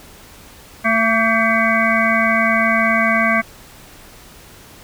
harmonic tone with a mistuned harmonic, 224.1 Hz, A3, 32 cents sharp, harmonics 1 / 3 / 5 / 7 / 9 / 10, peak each -20 / -20 / -20 / -20 / -20 / -20 dBFS, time 0.84-3.42 s, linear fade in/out 20 ms, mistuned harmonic 5, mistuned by +36 cents, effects pink hiss -42 dBFS RMS until 4.83 s

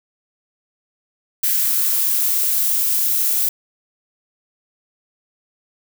violet noise with high-pass filter sweep, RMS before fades -18 dBFS, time 1.43-3.49 s, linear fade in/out 5 ms, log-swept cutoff 1700 to 280 Hz, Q 2.1, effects none

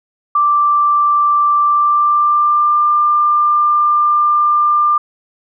sine tone with pitch glide, 1174.7 to 1193.9 Hz, D6 to D6, 0 to +28 cents, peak -9 dBFS, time 0.35-4.98 s, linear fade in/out 5 ms, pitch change +28 cents, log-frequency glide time 1.62-2.81 s, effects none

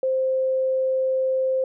sine tone, 523.3 Hz, C5, in tune, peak -19 dBFS, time 0.03-1.64 s, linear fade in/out 2 ms, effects none

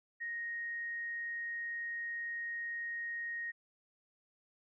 sine tone, 1869 Hz, A#6, 4 cents sharp, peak -37 dBFS, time 0.2-3.52 s, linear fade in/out 20 ms, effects none

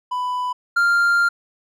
triangle tone pair in turn, 995 / 1395.4 Hz, B5 / F6, +13 / -2 cents, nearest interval tritone, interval 585 cents, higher second, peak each -19 / -12 dBFS, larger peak second, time 0.11-0.53 / 0.76-1.29 s, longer second, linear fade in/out 10 ms, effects none

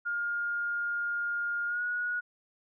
sine tone with pitch glide, 1415 to 1453.9 Hz, F6 to F#6, +22 to -31 cents, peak -29 dBFS, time 0.05-2.21 s, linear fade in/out 20 ms, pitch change +47 cents, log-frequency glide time 1.67-1.82 s, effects none

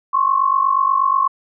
sine tone pair together, 1060.4 / 1108.7 Hz, C6 / C#6, +23 / 0 cents, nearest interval minor second, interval 77 cents, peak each -16 dBFS, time 0.13-1.28 s, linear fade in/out 10 ms, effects none

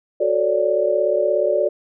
sine chord, D major seventh, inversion first, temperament equal with one note detuned, 370 / 440 / 550.5 / 587.3 Hz, F#4 / A4 / C#5 / D5, 0 / 0 / -12 / 0 cents, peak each -23 / -23 / -23 / -18 dBFS, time 0.2-1.69 s, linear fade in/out 10 ms, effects none

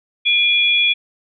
sine tone pair together, 2404 / 3373 Hz, D7 / G#7, +40 / +26 cents, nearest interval tritone, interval 586 cents, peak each -15 dBFS, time 0.25-0.94 s, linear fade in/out 20 ms, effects none

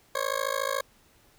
20% pulse tone with amplitude modulation, 545 Hz, C#5, 29 cents flat, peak -18 dBFS, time 0.15-0.81 s, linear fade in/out 5 ms, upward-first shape sine, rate 53.9 Hz, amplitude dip 100%, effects pink hiss -61 dBFS RMS until 1.38 s

